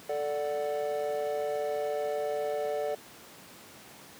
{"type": "chord", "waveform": "triangle", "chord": "D major", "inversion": "second", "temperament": "equal", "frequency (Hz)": [440, 587.3, 740], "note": ["A4", "D5", "F#5"], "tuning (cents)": [0, 0, 0], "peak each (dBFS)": [-31, -30, -35], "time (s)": [0.09, 2.95], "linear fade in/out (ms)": 5, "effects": ["pink hiss -50 dBFS RMS until 4.19 s", "high-pass 150 Hz 12 dB/octave"]}